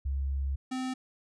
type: tone pair in turn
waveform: sine / square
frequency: 68.3 / 257.9 Hz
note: C#2 / C4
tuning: -25 / -25 cents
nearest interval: octave + major seventh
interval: 2300 cents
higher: second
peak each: -28 / -32 dBFS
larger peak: first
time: 0.05-0.56 / 0.71-0.94 s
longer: first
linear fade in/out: 10 ms
effects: resampled to 22050 Hz